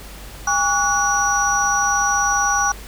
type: tone cluster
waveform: sine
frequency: 810 / 1129 / 1464 / 5820 Hz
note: G#5 / C#6 / F#6 / F#8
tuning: -43 / +31 / -19 / -29 cents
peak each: -21 dBFS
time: 0.47-2.72 s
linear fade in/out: 5 ms
effects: added 50 Hz sine -36 dBFS peak until 2.87 s + pink hiss -39 dBFS RMS until 2.87 s